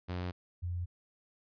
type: tone pair in turn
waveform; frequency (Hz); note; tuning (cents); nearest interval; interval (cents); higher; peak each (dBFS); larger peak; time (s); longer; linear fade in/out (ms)
sawtooth / sine; 89.8 / 87.95; F2 / F2; +49 / +13; unison; 36; first; -31 / -33; first; 0.08-0.32 / 0.62-0.86; neither; 20
effects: resampled to 11025 Hz